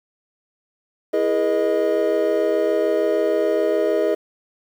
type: chord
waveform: triangle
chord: E major seventh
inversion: none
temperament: equal with one note detuned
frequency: 329.6 / 415.3 / 482 / 622.3 Hz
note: E4 / G#4 / B4 / D#5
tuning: 0 / 0 / -42 / 0 cents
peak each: -23 / -19 / -22 / -19 dBFS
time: 1.13-4.15 s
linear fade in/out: 10 ms
effects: 8-bit